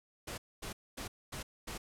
pink noise bursts, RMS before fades -42 dBFS, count 5, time 0.27-1.78 s, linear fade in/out 10 ms, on 110 ms, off 240 ms, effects low-pass 12000 Hz 12 dB/octave

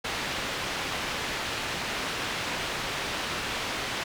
white low-pass noise, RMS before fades -32 dBFS, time 0.04-4.04 s, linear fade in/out 10 ms, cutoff 3200 Hz, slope 12 dB/octave, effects none

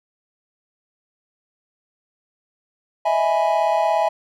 triangle chord, E major seventh, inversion third, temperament equal, 622.3 / 659.3 / 830.6 / 987.8 Hz, D#5 / E5 / G#5 / B5, 0 / 0 / 0 / 0 cents, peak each -23 / -18 / -18 / -24 dBFS, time 3.05-4.09 s, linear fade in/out 10 ms, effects none

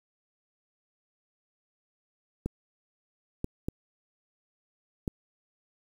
clicks, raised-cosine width 3 ms, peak -17 dBFS, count 4, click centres 2.46 / 3.444 / 3.685 / 5.078 s, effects 8-bit

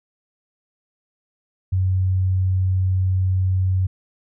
sine tone, 93.4 Hz, F#2, 17 cents sharp, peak -16 dBFS, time 1.72-3.87 s, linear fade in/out 10 ms, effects none

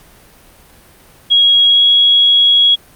sine tone with pitch glide, 3303 to 3324 Hz, G#7 to G#7, -10 to +1 cents, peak -6 dBFS, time 1.3-2.76 s, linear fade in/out 20 ms, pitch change +11 cents, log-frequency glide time 1.68-1.83 s, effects pink hiss -44 dBFS RMS until 2.95 s + Opus 48 kbps

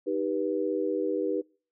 sine chord, Eb augmented, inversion none, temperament equal with one note detuned, 311.1 / 392 / 487.6 Hz, Eb4 / G4 / B4, 0 / 0 / -22 cents, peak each -31 / -30 / -30 dBFS, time 0.06-1.42 s, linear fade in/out 20 ms, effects noise-tail reverb RT60 0.4 s tail -25 dB re dry

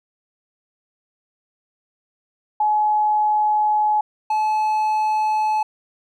sine / triangle tone pair in turn, 848 / 860.3 Hz, G#5 / A5, +36 / -39 cents, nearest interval unison, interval 25 cents, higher second, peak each -15 dBFS, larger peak neither, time 2.6-4.01 / 4.3-5.63 s, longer first, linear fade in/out 5 ms, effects none

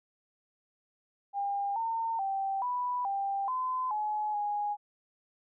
sine tone with pitch steps, 802 / 909 / 780 / 987 / 791 / 1022 / 847 / 827 Hz, G5 / A#5 / G5 / B5 / G5 / C6 / G#5 / G#5, +39 / -44 / -9 / -1 / +15 / -41 / +34 / -8 cents, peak -29 dBFS, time 1.33-4.77 s, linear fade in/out 50 ms, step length 430 ms, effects none

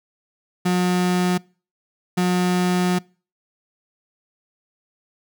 35% pulse tone bursts at uneven times, 180 Hz, F#3, 47 cents flat, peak -15 dBFS, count 2, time 0.65-1.38 / 2.17-2.99 s, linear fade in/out 10 ms, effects noise-tail reverb RT60 0.4 s tail -26 dB re dry

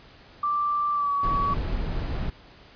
sine tone with pitch glide, 1174.7 to 1132.1 Hz, D6 to C#6, 0 to +36 cents, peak -22 dBFS, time 0.43-1.54 s, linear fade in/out 5 ms, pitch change -64 cents, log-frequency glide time 0.93-1.15 s
brown noise, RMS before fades -28 dBFS, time 1.23-2.3 s, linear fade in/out 5 ms
effects pink hiss -51 dBFS RMS until 2.75 s + resampled to 11025 Hz

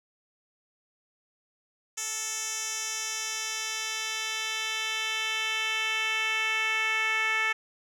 10% pulse tone with band-pass filter sweep, 440 Hz, A4, in tune, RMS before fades -30 dBFS, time 1.97-7.53 s, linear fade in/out 10 ms, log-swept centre 6900 to 2100 Hz, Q 1.9, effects none

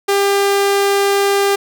sawtooth tone, 398.9 Hz, G4, 30 cents sharp, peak -8 dBFS, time 0.08-1.56 s, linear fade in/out 10 ms, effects none

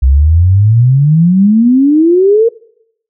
sine exponential sweep, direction up, 63.1 to 470 Hz, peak -4 dBFS, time 0.02-2.49 s, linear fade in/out 10 ms, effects noise-tail reverb RT60 0.7 s tail -21 dB re dry

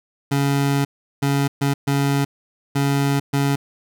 25% pulse tone bursts at uneven times, 140 Hz, C#3, 18 cents sharp, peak -13 dBFS, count 6, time 0.31-0.85 / 1.22-1.48 / 1.61-1.74 / 1.87-2.25 / 2.75-3.2 / 3.33-3.56 s, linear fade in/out 10 ms, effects none

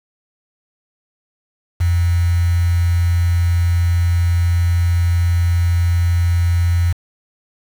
sine tone with quantisation, 86.3 Hz, F2, 20 cents flat, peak -12 dBFS, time 1.8-6.93 s, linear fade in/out 10 ms, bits 5, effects none

